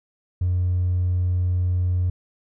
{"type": "tone with hard clipping", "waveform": "sine", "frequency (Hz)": 90, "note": "F#2", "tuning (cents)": -47, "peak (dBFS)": -19, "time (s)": [0.41, 2.1], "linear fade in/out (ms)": 5, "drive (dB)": 1, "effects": []}